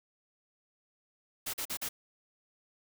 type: noise bursts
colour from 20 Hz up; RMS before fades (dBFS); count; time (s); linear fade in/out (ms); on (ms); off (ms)
white; -36; 4; 1.46-1.89; 10; 76; 42
effects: none